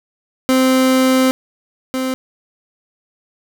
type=tone pair in turn; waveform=30% pulse; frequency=260 / 260 Hz; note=C4 / C4; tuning=-11 / -11 cents; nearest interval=unison; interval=0 cents; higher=neither; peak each=-8 / -15 dBFS; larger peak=first; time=0.49-1.31 / 1.94-2.14 s; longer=first; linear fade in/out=0 ms; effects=none